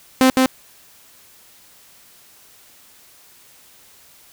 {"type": "tone with echo", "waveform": "sawtooth", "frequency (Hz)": 259.9, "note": "C4", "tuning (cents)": -11, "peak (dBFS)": -6, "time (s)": [0.21, 0.3], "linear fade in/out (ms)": 0, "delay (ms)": 160, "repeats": 1, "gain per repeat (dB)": -2, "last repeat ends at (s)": 0.46, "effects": ["white hiss -49 dBFS RMS until 4.32 s"]}